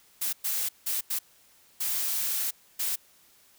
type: noise bursts at uneven times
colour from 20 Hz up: blue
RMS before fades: -29 dBFS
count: 6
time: 0.21-0.33 / 0.44-0.69 / 0.86-1.01 / 1.1-1.19 / 1.8-2.51 / 2.79-2.96 s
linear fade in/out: 10 ms
effects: white hiss -60 dBFS RMS until 3.58 s